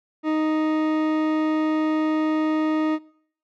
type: tone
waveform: 40% pulse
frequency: 311.1 Hz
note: D#4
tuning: in tune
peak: -19 dBFS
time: 0.23-2.99 s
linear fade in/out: 50 ms
effects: noise-tail reverb RT60 0.7 s tail -24 dB re dry + low-pass 2000 Hz 12 dB/octave